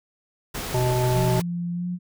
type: noise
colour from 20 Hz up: pink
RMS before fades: -31 dBFS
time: 0.54-1.42 s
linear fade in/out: 10 ms
type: harmonic tone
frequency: 125.1 Hz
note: B2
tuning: 23 cents sharp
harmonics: 1 / 3 / 5 / 7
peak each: -21 / -26 / -28 / -29 dBFS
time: 0.74-1.4 s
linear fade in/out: 5 ms
type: tone with pitch glide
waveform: sine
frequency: 173.4 to 178.07 Hz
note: F3 to F3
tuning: -12 to +34 cents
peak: -25 dBFS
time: 1.13-1.99 s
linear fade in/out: 50 ms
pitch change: +46 cents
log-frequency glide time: 1.73-1.87 s
effects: none